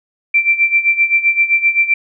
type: tone with tremolo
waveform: sine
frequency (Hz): 2349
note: D7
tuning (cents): 0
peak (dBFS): -7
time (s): 0.34-1.94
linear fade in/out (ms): 5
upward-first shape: sine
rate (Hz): 7.7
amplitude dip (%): 80
effects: none